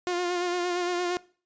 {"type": "tone with vibrato", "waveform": "sawtooth", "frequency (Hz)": 354.3, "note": "F4", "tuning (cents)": 25, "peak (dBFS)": -22, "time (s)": [0.07, 1.17], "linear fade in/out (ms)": 0, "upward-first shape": "sine", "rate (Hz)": 8.7, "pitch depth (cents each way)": 31, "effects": ["noise-tail reverb RT60 0.4 s tail -20 dB re dry", "resampled to 16000 Hz"]}